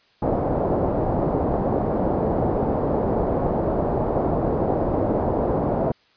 white low-pass noise, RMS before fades -22 dBFS, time 0.22-5.92 s, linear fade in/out 5 ms, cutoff 710 Hz, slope 24 dB/octave, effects white hiss -59 dBFS RMS until 6.16 s + resampled to 11025 Hz

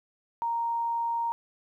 sine tone, 931 Hz, A#5, 2 cents flat, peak -26 dBFS, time 0.42-1.32 s, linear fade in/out 0 ms, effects 11-bit

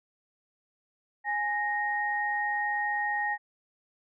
sine tone pair together, 830.6 / 1864.6 Hz, G#5 / A#6, 0 / 0 cents, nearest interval octave + major second, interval 1400 cents, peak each -30 / -29 dBFS, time 1.24-3.38 s, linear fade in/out 50 ms, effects none

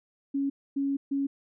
sine tone bursts at uneven times, 277.2 Hz, C#4, in tune, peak -25 dBFS, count 3, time 0.34-0.5 / 0.76-0.97 / 1.11-1.27 s, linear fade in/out 10 ms, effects none

